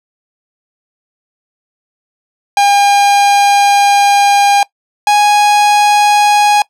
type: tone pair in turn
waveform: 45% pulse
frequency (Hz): 807 / 829.2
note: G#5 / G#5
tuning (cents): -50 / -3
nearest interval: unison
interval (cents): 47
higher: second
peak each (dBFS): -6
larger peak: neither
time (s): 2.57-4.63 / 5.07-6.62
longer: first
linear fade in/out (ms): 2
effects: noise-tail reverb RT60 0.1 s tail -21 dB re dry + low-pass 9000 Hz 12 dB/octave